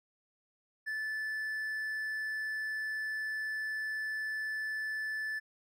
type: tone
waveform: triangle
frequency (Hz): 1746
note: A6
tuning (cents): -14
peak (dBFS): -32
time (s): 0.86-5.4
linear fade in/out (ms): 20
effects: none